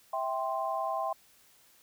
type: chord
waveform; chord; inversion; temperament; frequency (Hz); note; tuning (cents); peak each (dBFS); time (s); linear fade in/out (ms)
sine; C major; first; just; 654.1 / 784.9 / 1046.5; E5 / G5 / C6; -14 / +2 / 0; -34; 0.13-1.13; 5
effects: white hiss -62 dBFS RMS until 1.82 s